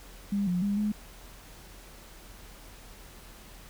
sine tone with pitch steps, 201.1 / 178.3 / 202.1 / 210 Hz, G3 / F3 / G#3 / G#3, +44 / +36 / -47 / +19 cents, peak -25 dBFS, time 0.32-0.92 s, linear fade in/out 5 ms, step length 150 ms, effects added 42 Hz sine -50 dBFS peak until 3.69 s + pink hiss -51 dBFS RMS until 3.69 s

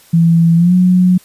sine tone with pitch glide, 166.8 to 181.9 Hz, E3 to F#3, +21 to -29 cents, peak -6 dBFS, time 0.13-1.18 s, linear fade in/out 10 ms, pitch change +150 cents, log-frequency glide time 0.56-0.74 s, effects white hiss -45 dBFS RMS until 1.24 s + resampled to 32000 Hz

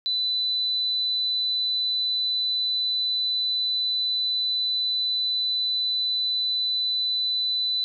sine tone, 3996 Hz, B7, 20 cents sharp, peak -22 dBFS, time 0.06-7.84 s, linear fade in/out 0 ms, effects none

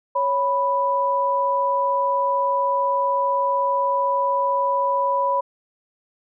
sine tone pair together, 554.4 / 987.8 Hz, C#5 / B5, 0 / 0 cents, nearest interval minor seventh, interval 1000 cents, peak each -23 / -19 dBFS, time 0.15-5.41 s, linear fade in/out 10 ms, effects none

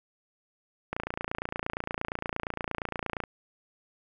click train, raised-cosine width 0.5 ms, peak -16 dBFS, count 67, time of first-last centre 0.93-3.238 s, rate 28.6 Hz, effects none

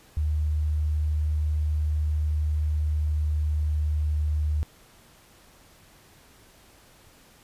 sine tone with pitch glide, 76.1 to 75.66 Hz, D#2 to D#2, -38 to -48 cents, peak -22 dBFS, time 0.17-4.63 s, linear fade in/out 0 ms, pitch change -10 cents, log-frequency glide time 2.63-4.29 s, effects pink hiss -55 dBFS RMS until 7.43 s + resampled to 32000 Hz

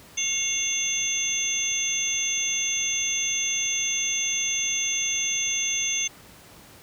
sine tone cluster, 2171 / 2763 / 3461 / 6280 Hz, C#7 / F7 / A7 / G8, -37 / -19 / -29 / +2 cents, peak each -33 / -31 / -31 / -25 dBFS, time 0.17-6.08 s, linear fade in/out 10 ms, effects pink hiss -49 dBFS RMS until 6.82 s + high-pass 60 Hz 12 dB/octave

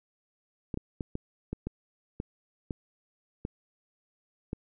clicks, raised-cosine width 3 ms, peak -20 dBFS, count 10, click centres 0.742 / 0.774 / 1.008 / 1.154 / 1.53 / 1.67 / 2.201 / 2.708 / 3.451 / 4.531 s, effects none

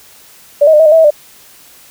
sine tone with pitch steps, 579 / 634 / 602 / 641 / 607 / 651 / 644 / 594 Hz, D5 / D#5 / D5 / E5 / D#5 / E5 / E5 / D5, -25 / +32 / +43 / -49 / -43 / -22 / -41 / +20 cents, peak -3 dBFS, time 0.61-1.106 s, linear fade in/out 10 ms, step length 62 ms, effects white hiss -41 dBFS RMS until 1.9 s

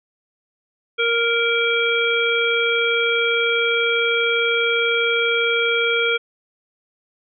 harmonic tone, 466.2 Hz, A#4, in tune, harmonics 1 / 3 / 5 / 7, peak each -21 / -22 / -21 / -24 dBFS, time 0.98-6.18 s, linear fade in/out 20 ms, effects none

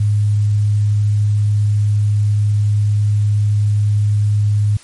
sine tone, 104 Hz, G#2, 3 cents sharp, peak -11 dBFS, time 0-4.77 s, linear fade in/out 5 ms, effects white hiss -43 dBFS RMS until 4.83 s + MP3 48 kbps

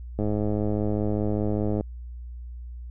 click train, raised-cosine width 2 ms, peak -14 dBFS, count 171, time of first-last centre 0.19-1.809 s, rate 105 Hz, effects added 60 Hz sine -35 dBFS peak until 2.9 s

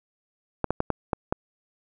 clicks, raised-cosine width 1 ms, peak -9 dBFS, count 6, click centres 0.643 / 0.706 / 0.804 / 0.903 / 1.132 / 1.325 s, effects none

